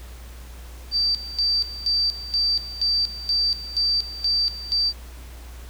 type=tone with tremolo; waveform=sine; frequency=4656 Hz; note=D8; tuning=16 cents flat; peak=-18 dBFS; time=0.91-4.93 s; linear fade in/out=50 ms; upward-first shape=square; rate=2.1 Hz; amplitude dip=80%; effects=added 60 Hz sine -37 dBFS peak until 5.69 s + pink hiss -47 dBFS RMS until 5.69 s